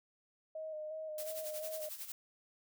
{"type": "tone with vibrato", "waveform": "sine", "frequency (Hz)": 622.3, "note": "D#5", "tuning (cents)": 0, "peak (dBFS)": -40, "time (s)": [0.55, 1.89], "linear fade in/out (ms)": 5, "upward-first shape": "square", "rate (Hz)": 2.8, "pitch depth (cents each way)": 23}
{"type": "noise with tremolo", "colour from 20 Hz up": "blue", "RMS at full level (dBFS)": -43, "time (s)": [1.18, 2.12], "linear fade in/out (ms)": 2, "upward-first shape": "sine", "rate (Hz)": 11, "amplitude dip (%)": 70}
{"effects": []}